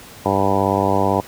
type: harmonic tone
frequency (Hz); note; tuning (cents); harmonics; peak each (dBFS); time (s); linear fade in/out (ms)
98; G2; 0; 1 / 2 / 3 / 4 / 5 / 6 / 7 / 8 / 9 / 10; -24 / -24 / -24 / -24 / -24 / -24 / -24 / -24 / -24 / -24; 0.25-1.21; 10
effects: pink hiss -40 dBFS RMS until 1.27 s + high-pass 60 Hz 12 dB/octave